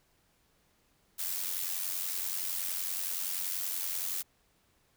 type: noise with amplitude modulation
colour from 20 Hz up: blue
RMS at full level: -32 dBFS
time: 1.18-4.23 s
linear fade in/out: 20 ms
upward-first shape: sine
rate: 90.6 Hz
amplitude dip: 60%
effects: pink hiss -70 dBFS RMS until 4.96 s